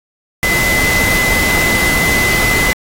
sine tone in noise, 2026 Hz, B6, 44 cents sharp, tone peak -13 dBFS, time 0.43-2.73 s, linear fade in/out 0 ms, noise pink, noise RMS -17 dBFS, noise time 0.43-2.73 s, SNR +1 dB, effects AAC 48 kbps

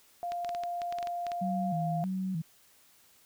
sine tone, 698.5 Hz, F5, in tune, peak -32 dBFS, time 0.23-2.04 s, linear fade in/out 0 ms
clicks, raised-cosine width 0.2 ms, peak -24 dBFS, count 12, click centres 0.32 / 0.447 / 0.492 / 0.549 / 0.636 / 0.818 / 0.925 / 0.986 / 1.028 / 1.072 / 1.267 / 1.318 s
sine tone with vibrato, 174.61 Hz, F3, in tune, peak -30 dBFS, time 1.41-2.42 s, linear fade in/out 10 ms, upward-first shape square, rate 1.6 Hz, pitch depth 130 cents each way
effects white hiss -62 dBFS RMS until 3.25 s

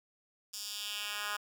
10% pulse tone with high-pass filter sweep, 207 Hz, G#3, 5 cents flat, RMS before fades -39 dBFS, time 0.53-1.37 s, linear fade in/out 10 ms, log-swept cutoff 5600 to 1400 Hz, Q 1.8, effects none

